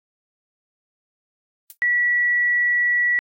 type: noise with exponential decay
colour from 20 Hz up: violet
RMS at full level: -32 dBFS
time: 1.7-1.77 s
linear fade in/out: 0 ms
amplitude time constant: 15 ms
type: tone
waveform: sine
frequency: 1942 Hz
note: B6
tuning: 30 cents flat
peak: -16 dBFS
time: 1.82-3.19 s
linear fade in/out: 0 ms
effects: AAC 48 kbps